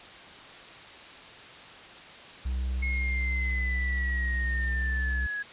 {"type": "tone", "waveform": "triangle", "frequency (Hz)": 63.6, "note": "C2", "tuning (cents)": -48, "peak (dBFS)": -25, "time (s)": [2.45, 5.27], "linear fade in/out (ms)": 10}
{"type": "linear sweep", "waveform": "sine", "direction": "down", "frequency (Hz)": [2171, 1661.2], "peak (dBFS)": -30, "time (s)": [2.82, 5.43], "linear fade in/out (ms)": 10}
{"effects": ["white hiss -46 dBFS RMS until 5.52 s", "resampled to 8000 Hz"]}